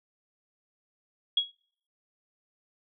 sine tone with exponential decay, 3322 Hz, G#7, in tune, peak -18 dBFS, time 1.37-1.52 s, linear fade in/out 5 ms, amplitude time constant 31 ms, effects noise-tail reverb RT60 0.6 s tail -25 dB re dry

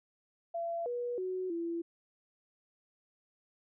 sine tone with pitch steps, 677 / 484.3 / 370.7 / 337.2 Hz, E5 / B4 / F#4 / E4, +46 / -34 / +3 / +39 cents, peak -33 dBFS, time 0.54-1.82 s, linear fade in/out 10 ms, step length 320 ms, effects none

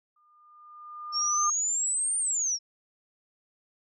sine tone with exponential growth, 1209 Hz, D6, 50 cents sharp, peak -23 dBFS, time 0.16-1.5 s, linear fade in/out 5 ms, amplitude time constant 290 ms
sine exponential two-way sweep, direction up then down, 5400 to 9030 to 5400 Hz, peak -25 dBFS, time 1.12-2.59 s, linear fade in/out 50 ms, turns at 2.18 s
effects none

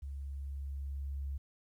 sine tone with level ramp, 69.3 Hz, C#2, in tune, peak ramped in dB -39 to -35 dBFS, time 0.02-1.38 s, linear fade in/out 10 ms, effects 12-bit

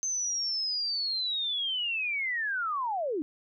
sine linear sweep, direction down, 6272 to 277.2 Hz, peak -28 dBFS, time 0.03-3.22 s, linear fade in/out 0 ms, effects none

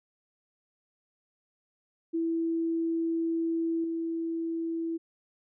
sine tone with level steps, 330 Hz, E4, 2 cents sharp, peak -26 / -29 dBFS, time 2.13-4.98 s, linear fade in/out 20 ms, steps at 3.84 s, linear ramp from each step 2 ms, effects none

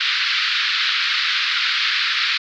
white band-pass noise, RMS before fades -20 dBFS, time 0-2.38 s, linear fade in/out 10 ms, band 1300 to 4500 Hz, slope 48 dB/octave, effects none

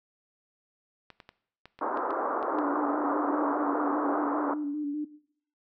clicks, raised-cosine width 0.3 ms, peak -30 dBFS, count 9, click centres 1.103 / 1.202 / 1.291 / 1.656 / 1.79 / 1.973 / 2.107 / 2.428 / 2.587 s
white band-pass noise, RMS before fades -30 dBFS, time 1.81-4.54 s, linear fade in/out 5 ms, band 270 to 1300 Hz, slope 48 dB/octave
sine tone with vibrato, 293.7 Hz, D4, in tune, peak -28 dBFS, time 2.54-5.05 s, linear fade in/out 10 ms, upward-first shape square, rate 5 Hz, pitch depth 37 cents each way
effects noise-tail reverb RT60 0.6 s tail -17 dB re dry

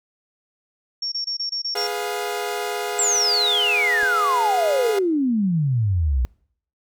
sine tone bursts, 5500 Hz, F8, 27 cents flat, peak -23 dBFS, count 7, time 1.02-1.87 s, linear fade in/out 5 ms, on 100 ms, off 25 ms
sawtooth chord, F diminished, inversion first, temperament equal with one note detuned, 415.3 / 493.9 / 706.6 Hz, Ab4 / Cb5 / F5, 0 / 0 / +20 cents, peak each -23 / -27 / -25 dBFS, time 1.75-4.99 s, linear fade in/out 5 ms
sine exponential sweep, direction down, 7770 to 58.4 Hz, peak -17 dBFS, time 2.99-6.25 s, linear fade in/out 0 ms
clicks, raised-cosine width 2 ms, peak -27 dBFS, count 2, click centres 4.03 / 4.033 s
effects noise-tail reverb RT60 0.6 s tail -25 dB re dry

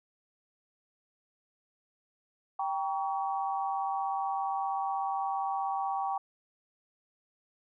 sine chord, G diminished, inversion none, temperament just, 784 / 940.8 / 1128.9 Hz, G5 / Bb5 / Db6, 0 / +16 / +31 cents, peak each -31 / -37 / -36 dBFS, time 2.59-6.18 s, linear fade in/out 5 ms, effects none

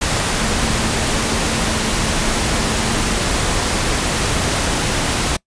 sine tone in noise, 222.9 Hz, A3, 23 cents sharp, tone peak -27 dBFS, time 0.39-3.26 s, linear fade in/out 10 ms, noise pink, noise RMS -18 dBFS, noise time 0.01-5.37 s, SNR -12 dB, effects noise-tail reverb RT60 0.1 s tail -24 dB re dry + resampled to 22050 Hz

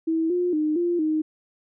sine tone with pitch steps, 324.3 / 355.8 / 306.3 / 347.5 / 311 Hz, E4 / F4 / D#4 / F4 / D#4, -28 / +32 / -27 / -9 / -1 cents, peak -20 dBFS, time 0.07-1.22 s, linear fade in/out 10 ms, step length 230 ms, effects none

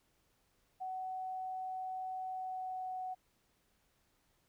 sine tone with pitch glide, 749 to 743 Hz, F#5 to F#5, +21 to +7 cents, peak -38 dBFS, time 0.8-3.15 s, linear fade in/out 20 ms, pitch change -14 cents, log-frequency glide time 2.31-3 s, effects pink hiss -75 dBFS RMS until 4.48 s

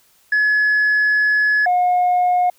sine tone pair in turn, 1700 / 719.7 Hz, G#6 / F#5, +40 / -48 cents, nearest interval octave + minor third, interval 1488 cents, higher first, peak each -11 dBFS, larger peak neither, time 0.32-1.66 / 1.66-2.5 s, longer first, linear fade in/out 5 ms, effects tanh soft clip ceiling -11 dBFS + white hiss -56 dBFS RMS until 2.58 s

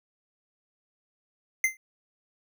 square tone with exponential decay, 2077 Hz, C7, 13 cents flat, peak -18 dBFS, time 1.64-1.77 s, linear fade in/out 2 ms, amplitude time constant 28 ms, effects none

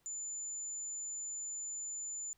sine tone, 7040 Hz, A8, in tune, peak -39 dBFS, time 0.06-2.33 s, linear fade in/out 0 ms, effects pink hiss -75 dBFS RMS until 2.37 s

